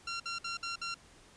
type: tone bursts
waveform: 15% pulse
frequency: 1373 Hz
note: F6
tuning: 30 cents flat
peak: -29 dBFS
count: 5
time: 0.07-0.944 s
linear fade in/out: 5 ms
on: 130 ms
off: 56 ms
effects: pink hiss -59 dBFS RMS until 1.36 s + resampled to 22050 Hz